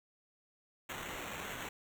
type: noise with sample-and-hold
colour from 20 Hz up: violet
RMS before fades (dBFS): -43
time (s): 0.89-1.69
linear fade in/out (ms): 5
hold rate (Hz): 4900
effects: none